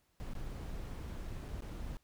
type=noise with dropouts; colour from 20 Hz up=brown; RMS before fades=-42 dBFS; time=0.2-1.97 s; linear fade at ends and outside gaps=0 ms; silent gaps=0.334-0.352 / 1.482-1.488 / 1.606-1.622 s; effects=pink hiss -75 dBFS RMS until 2.03 s